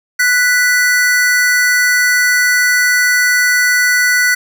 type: tone pair together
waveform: square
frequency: 1480 / 1975.5 Hz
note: F#6 / B6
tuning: 0 / 0 cents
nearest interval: perfect fourth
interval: 500 cents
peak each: -13 dBFS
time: 0.19-4.35 s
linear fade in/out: 10 ms
effects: none